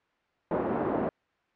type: band-pass noise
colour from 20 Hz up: pink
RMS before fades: -29 dBFS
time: 0.51-1.09 s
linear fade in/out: 2 ms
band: 250 to 760 Hz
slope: 12 dB/octave
effects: white hiss -70 dBFS RMS until 1.55 s + low-pass 2000 Hz 12 dB/octave